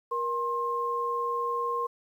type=tone pair together; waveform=sine; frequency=473.5 / 1063 Hz; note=A#4 / C6; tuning=+27 / +27 cents; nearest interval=octave + major second; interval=1400 cents; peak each=-32 / -28 dBFS; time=0.11-1.87 s; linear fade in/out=10 ms; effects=10-bit